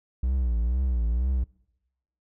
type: tone with vibrato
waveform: triangle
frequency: 60.8 Hz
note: B1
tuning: 26 cents flat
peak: -20 dBFS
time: 0.23-1.44 s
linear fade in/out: 5 ms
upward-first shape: triangle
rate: 2.1 Hz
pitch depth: 160 cents each way
effects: noise-tail reverb RT60 0.9 s tail -25 dB re dry